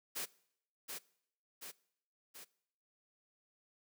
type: noise with echo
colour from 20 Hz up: white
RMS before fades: -40 dBFS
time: 0.15-0.26 s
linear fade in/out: 20 ms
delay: 730 ms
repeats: 3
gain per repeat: -4 dB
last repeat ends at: 2.45 s
effects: noise-tail reverb RT60 0.7 s tail -22 dB re dry + high-pass 200 Hz 12 dB/octave